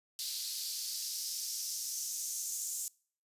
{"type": "noise with high-pass filter sweep", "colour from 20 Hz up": "white", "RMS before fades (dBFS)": -38, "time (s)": [0.19, 2.88], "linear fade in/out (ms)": 0, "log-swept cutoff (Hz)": [4200, 7000], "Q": 3.2, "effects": ["noise-tail reverb RT60 0.5 s tail -25 dB re dry", "resampled to 32000 Hz"]}